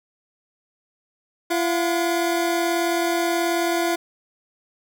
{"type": "tone pair together", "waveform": "25% pulse", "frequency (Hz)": [340, 718.6], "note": ["F4", "F5"], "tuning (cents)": [-46, 49], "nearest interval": "octave + minor second", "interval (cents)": 1295, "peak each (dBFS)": [-17, -23], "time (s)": [1.5, 3.96], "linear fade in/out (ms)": 10, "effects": []}